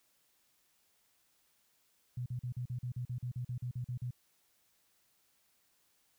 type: tone bursts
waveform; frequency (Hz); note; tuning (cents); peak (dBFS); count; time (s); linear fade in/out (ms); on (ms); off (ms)
sine; 123.47; B2; 0; -35; 15; 2.17-4.108; 5; 90; 42
effects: white hiss -73 dBFS RMS until 6.18 s